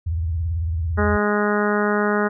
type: tone with vibrato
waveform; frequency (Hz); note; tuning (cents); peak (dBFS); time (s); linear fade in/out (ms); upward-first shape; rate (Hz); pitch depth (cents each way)
sine; 82.41; E2; 0; -20; 0.06-1.17; 10; triangle; 18; 200
type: harmonic tone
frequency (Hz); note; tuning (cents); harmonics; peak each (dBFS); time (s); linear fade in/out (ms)
207.7; G#3; 0; 1 / 2 / 3 / 4 / 5 / 6 / 7 / 8 / 9; -22 / -22 / -27 / -29 / -30 / -27 / -26 / -32 / -32; 0.97-2.29; 20
effects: none